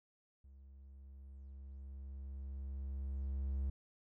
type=tone with level ramp; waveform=triangle; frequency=67.7 Hz; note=C#2; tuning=40 cents flat; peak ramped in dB=-54 to -32 dBFS; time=0.44-3.7 s; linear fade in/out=5 ms; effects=none